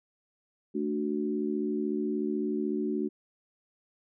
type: chord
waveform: sine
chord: D major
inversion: second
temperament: equal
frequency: 220 / 293.7 / 370 Hz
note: A3 / D4 / F#4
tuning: 0 / 0 / 0 cents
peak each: -32 dBFS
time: 0.74-3.09 s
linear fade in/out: 20 ms
effects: none